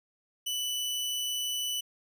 sawtooth tone, 2978 Hz, F#7, 11 cents sharp, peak -27 dBFS, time 0.46-1.81 s, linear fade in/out 10 ms, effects none

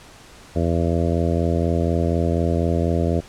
harmonic tone, 84.1 Hz, E2, 35 cents sharp, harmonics 1 / 2 / 3 / 4 / 5 / 6 / 7 / 8, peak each -21 / -24 / -26 / -27 / -28 / -29 / -29 / -30 dBFS, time 0.55-3.21 s, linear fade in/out 20 ms, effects pink hiss -45 dBFS RMS until 3.28 s + low-pass 9000 Hz 12 dB/octave

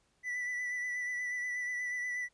triangle tone with vibrato, 1975.5 Hz, B6, in tune, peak -32 dBFS, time 0.23-2.29 s, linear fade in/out 50 ms, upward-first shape sine, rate 8.3 Hz, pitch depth 23 cents each way, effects pink hiss -73 dBFS RMS until 2.33 s + resampled to 22050 Hz

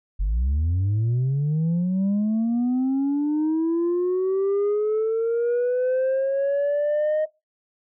sine linear sweep, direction up, 43.65 to 622.3 Hz, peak -17 dBFS, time 0.19-7.26 s, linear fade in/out 20 ms, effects noise-tail reverb RT60 0.2 s tail -18 dB re dry + tanh soft clip ceiling -18 dBFS

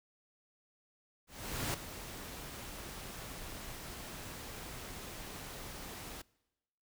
pink noise with ADSR envelope, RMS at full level -35 dBFS, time 1.27-6.22 s, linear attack 470 ms, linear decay 6 ms, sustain -11 dB, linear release 8 ms, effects noise-tail reverb RT60 1.0 s tail -24 dB re dry

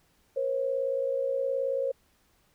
sine tone pair together, 480 / 538.8 Hz, B4 / C#5, -49 / -49 cents, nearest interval major second, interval 200 cents, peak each -32 / -27 dBFS, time 0.36-1.92 s, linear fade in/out 10 ms, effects pink hiss -67 dBFS RMS until 2.54 s

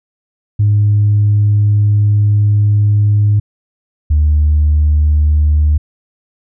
sine tone pair in turn, 103.83 / 75.31 Hz, G#2 / D2, 0 / +44 cents, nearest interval tritone, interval 556 cents, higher first, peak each -6 dBFS, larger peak neither, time 0.59-3.4 / 4.1-5.78 s, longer first, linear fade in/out 10 ms, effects tanh soft clip ceiling -4 dBFS

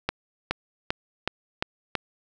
accelerating click train, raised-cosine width 0.3 ms, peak -8 dBFS, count 6, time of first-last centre 0.09-1.953 s, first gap 420 ms, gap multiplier 0.94, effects none

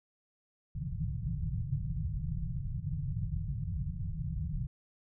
white low-pass noise, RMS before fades -35 dBFS, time 0.75-4.67 s, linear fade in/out 5 ms, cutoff 170 Hz, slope 96 dB/octave, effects none

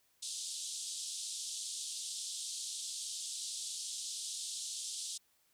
white band-pass noise, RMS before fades -42 dBFS, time 0.22-5.18 s, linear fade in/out 10 ms, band 3300 to 9300 Hz, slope 48 dB/octave, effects white hiss -73 dBFS RMS until 5.53 s

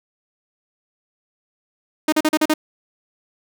sawtooth tone bursts, 308.9 Hz, D#4, 12 cents flat, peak -10 dBFS, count 6, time 2.08-2.539 s, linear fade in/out 5 ms, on 44 ms, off 39 ms, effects none

